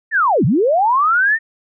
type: linear two-way sweep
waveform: sine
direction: down then up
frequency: 1854 to 110 to 1854 Hz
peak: -11 dBFS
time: 0.11-1.39 s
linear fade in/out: 50 ms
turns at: 0.45 s
effects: none